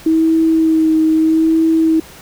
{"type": "tone with vibrato", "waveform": "sine", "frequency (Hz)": 320, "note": "D#4", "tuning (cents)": 49, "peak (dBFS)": -9, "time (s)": [0.06, 2], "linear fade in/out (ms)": 5, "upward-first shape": "sine", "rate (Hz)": 0.78, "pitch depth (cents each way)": 20, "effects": ["pink hiss -38 dBFS RMS until 2.21 s"]}